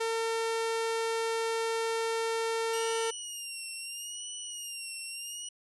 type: tone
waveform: sawtooth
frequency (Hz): 453.5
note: A#4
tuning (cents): -48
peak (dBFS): -25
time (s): 0-3.11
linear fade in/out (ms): 10
type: tone with vibrato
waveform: 10% pulse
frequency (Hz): 2836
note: F7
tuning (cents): +26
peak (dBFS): -29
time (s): 2.73-5.49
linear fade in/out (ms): 5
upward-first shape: sine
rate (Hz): 0.78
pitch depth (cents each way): 73
effects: resampled to 24000 Hz